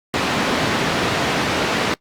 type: band-pass noise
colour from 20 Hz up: pink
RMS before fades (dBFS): -20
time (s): 0.14-1.94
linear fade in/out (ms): 0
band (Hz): 160 to 3900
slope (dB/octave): 12
effects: noise-tail reverb RT60 0.1 s tail -21 dB re dry + Opus 48 kbps